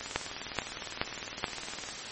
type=two click trains; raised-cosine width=0.3 ms; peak=-22 / -10 dBFS; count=38 / 4; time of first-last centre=0.01-1.888 / 0.16-1.442 s; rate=19.7 / 2.34 Hz; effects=white hiss -39 dBFS RMS until 2.11 s + MP3 32 kbps